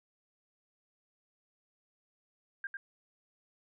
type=tone with echo; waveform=sine; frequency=1602 Hz; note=G6; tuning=37 cents sharp; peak=-35 dBFS; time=2.64-2.67 s; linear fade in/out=2 ms; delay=100 ms; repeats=1; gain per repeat=-3 dB; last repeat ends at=2.77 s; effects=none

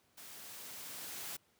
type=noise with level ramp; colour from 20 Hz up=white; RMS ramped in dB=-52 to -43 dBFS; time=0.17-1.37 s; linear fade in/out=10 ms; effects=pink hiss -72 dBFS RMS until 1.59 s + high-pass 100 Hz 12 dB/octave

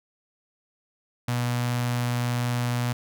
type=tone with notch filter; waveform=sawtooth; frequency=121.6 Hz; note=B2; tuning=26 cents flat; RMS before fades=-26 dBFS; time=1.28-2.93 s; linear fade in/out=5 ms; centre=390 Hz; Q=1.3; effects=none

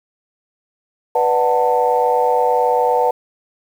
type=chord; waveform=sine; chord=B minor seventh; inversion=none; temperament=just; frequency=493.9 / 592.7 / 740.8 / 889 Hz; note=B4 / D5 / F#5 / A5; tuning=0 / +16 / +2 / +18 cents; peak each=-16 / -22 / -18 / -17 dBFS; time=1.15-3.11 s; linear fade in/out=5 ms; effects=tanh soft clip ceiling -2 dBFS + 7-bit

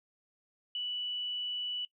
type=tone; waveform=sine; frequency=2960 Hz; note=F#7; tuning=in tune; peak=-33 dBFS; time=0.75-1.85 s; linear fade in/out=2 ms; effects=noise-tail reverb RT60 0.1 s tail -20 dB re dry

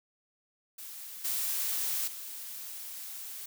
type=noise with level steps; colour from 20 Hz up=blue; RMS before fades=-44 / -32 / -42 dBFS; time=0.78-3.46 s; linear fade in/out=5 ms; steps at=1.24 / 2.07 s; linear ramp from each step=10 ms; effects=none

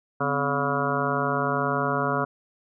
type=harmonic tone with a mistuned harmonic; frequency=141.6 Hz; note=C#3; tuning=37 cents sharp; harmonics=1 / 2 / 3 / 4 / 5 / 7 / 8 / 9 / 10; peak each=-31 / -31 / -31 / -31 / -31 / -31 / -31 / -31 / -31 dBFS; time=0.2-2.25 s; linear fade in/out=10 ms; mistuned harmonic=2; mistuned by=-140 cents; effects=none

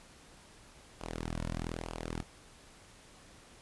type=tone with flanger; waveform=sawtooth; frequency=41.2 Hz; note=E1; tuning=in tune; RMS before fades=-39 dBFS; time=1-2.23 s; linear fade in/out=20 ms; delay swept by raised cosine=0.51 to 2.51 ms; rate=1.1 Hz; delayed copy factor=-0.75; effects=pink hiss -57 dBFS RMS until 3.61 s + resampled to 24000 Hz

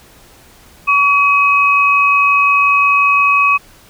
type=tone pair together; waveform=sine; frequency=1131.4 / 2540 Hz; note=C#6 / D#7; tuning=+35 / +35 cents; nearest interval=octave + major second; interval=1400 cents; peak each=-11 dBFS; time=0.87-3.58 s; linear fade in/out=20 ms; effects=pink hiss -44 dBFS RMS until 3.89 s

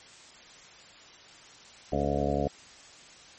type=harmonic tone; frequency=71 Hz; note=C#2; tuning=42 cents sharp; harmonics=1 / 2 / 3 / 4 / 6 / 7 / 8 / 9 / 10; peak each=-34 / -34 / -34 / -34 / -34 / -34 / -34 / -34 / -34 dBFS; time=1.92-2.48 s; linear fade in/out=5 ms; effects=white hiss -51 dBFS RMS until 3.38 s + MP3 32 kbps

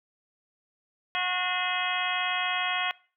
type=harmonic tone with a mistuned harmonic; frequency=363.7 Hz; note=F#4; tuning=30 cents flat; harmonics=2 / 3 / 4 / 5 / 6 / 7 / 8 / 9; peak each=-33 / -34 / -35 / -35 / -34 / -33 / -38 / -34 dBFS; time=1.15-2.91 s; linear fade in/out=0 ms; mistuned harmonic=6; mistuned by=-90 cents; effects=noise-tail reverb RT60 0.4 s tail -22 dB re dry

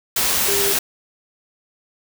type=tone in noise; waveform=sine; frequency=400 Hz; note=G4; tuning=35 cents sharp; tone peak=-22 dBFS; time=0.48-0.73 s; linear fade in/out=5 ms; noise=white; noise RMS=-19 dBFS; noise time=0.16-0.79 s; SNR=-6 dB; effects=none

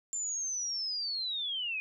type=linear sweep; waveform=sine; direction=down; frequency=7250 to 2454 Hz; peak=-32 dBFS; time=0.13-1.8 s; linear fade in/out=0 ms; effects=none

